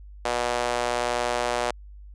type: tone with high-pass filter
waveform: sawtooth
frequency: 121.3 Hz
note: B2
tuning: 31 cents flat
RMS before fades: -26 dBFS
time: 0.25-1.71 s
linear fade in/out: 5 ms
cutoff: 610 Hz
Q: 1.8
effects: added 50 Hz sine -41 dBFS peak until 2.14 s + resampled to 22050 Hz